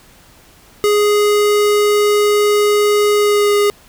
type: tone with pitch glide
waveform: square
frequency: 415.3 to 411 Hz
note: G#4 to G#4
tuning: 0 to -18 cents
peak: -11 dBFS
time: 0.84-3.7 s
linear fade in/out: 0 ms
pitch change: -18 cents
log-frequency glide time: 3.17-3.55 s
effects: pink hiss -46 dBFS RMS until 3.88 s